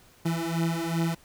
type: beating tone pair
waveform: 30% pulse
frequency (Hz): 164.81 / 167.41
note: E3 / E3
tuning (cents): 0 / +27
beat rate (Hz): 2.6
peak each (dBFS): -26 / -26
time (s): 0.25-1.15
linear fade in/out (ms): 10
effects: pink hiss -57 dBFS RMS until 1.24 s